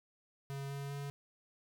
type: tone with pitch steps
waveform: square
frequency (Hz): 138.59 / 139.96 / 141.34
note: C#3 / C#3 / C#3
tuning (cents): 0 / +17 / +34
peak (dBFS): -40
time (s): 0.5-1.1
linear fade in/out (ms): 0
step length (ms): 200
effects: none